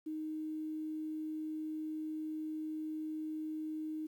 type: tone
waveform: sine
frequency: 311.1 Hz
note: D#4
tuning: in tune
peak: -37 dBFS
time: 0.06-4.07 s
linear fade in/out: 10 ms
effects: 11-bit